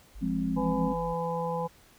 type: tone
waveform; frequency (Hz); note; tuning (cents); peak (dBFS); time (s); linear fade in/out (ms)
sine; 49; G1; 0; -40; 0.15-1.14; 10
type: chord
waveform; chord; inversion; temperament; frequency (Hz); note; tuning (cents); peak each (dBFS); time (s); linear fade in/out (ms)
sine; F minor; none; equal with one note detuned; 174.61 / 207.7 / 264.1; F3 / Ab3 / C4; 0 / 0 / +16; -31 / -32 / -30; 0.21-0.94; 20
type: harmonic tone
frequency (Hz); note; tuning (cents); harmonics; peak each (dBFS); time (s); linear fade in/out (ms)
167.6; E3; +29; 1 / 3 / 5 / 6; -34 / -32 / -34 / -36; 0.56-1.68; 20
effects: pink hiss -58 dBFS RMS until 1.98 s